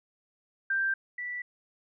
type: tone pair in turn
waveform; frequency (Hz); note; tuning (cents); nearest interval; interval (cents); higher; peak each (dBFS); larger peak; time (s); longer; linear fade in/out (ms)
sine; 1576 / 1964; G6 / B6; +9 / -10; major third; 381; second; -25 / -33; first; 0.7-0.94 / 1.18-1.42; neither; 5
effects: none